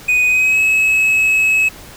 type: tone with pitch glide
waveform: triangle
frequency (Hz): 2489 to 2574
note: D#7 to E7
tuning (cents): 0 to -42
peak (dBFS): -9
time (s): 0.08-1.69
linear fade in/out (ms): 10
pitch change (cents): +58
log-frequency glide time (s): 0.27-0.61
effects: pink hiss -37 dBFS RMS until 1.96 s